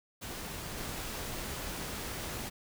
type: noise with level steps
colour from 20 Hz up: pink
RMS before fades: -41 / -39 dBFS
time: 0.21-2.5 s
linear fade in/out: 20 ms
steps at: 0.77 s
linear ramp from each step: 10 ms
effects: none